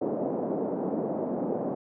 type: band-pass noise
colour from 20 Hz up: pink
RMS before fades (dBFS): -30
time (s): 0.01-1.75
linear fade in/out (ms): 10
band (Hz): 210 to 680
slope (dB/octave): 24
effects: none